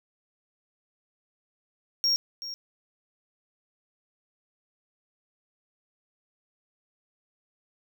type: tone with echo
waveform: triangle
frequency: 5570 Hz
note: F8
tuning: 5 cents flat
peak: -20 dBFS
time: 2.04-2.16 s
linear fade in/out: 0 ms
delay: 380 ms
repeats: 1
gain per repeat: -13 dB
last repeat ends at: 2.54 s
effects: none